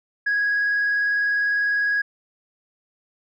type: tone with vibrato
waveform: sine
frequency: 1657 Hz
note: G#6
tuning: 4 cents flat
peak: -17 dBFS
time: 0.26-2.02 s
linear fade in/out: 10 ms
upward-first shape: sine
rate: 20 Hz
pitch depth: 18 cents each way
effects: tanh soft clip ceiling -16 dBFS